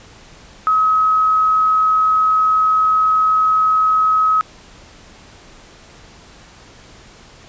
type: tone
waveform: sine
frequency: 1276 Hz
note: D#6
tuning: 43 cents sharp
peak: -11 dBFS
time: 0.67-4.41 s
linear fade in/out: 0 ms
effects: pink hiss -43 dBFS RMS until 7.48 s + resampled to 16000 Hz